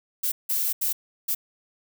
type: noise bursts at uneven times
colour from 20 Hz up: violet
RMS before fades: -25 dBFS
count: 4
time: 0.23-0.32 / 0.49-0.73 / 0.81-0.93 / 1.28-1.35 s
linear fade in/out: 10 ms
effects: none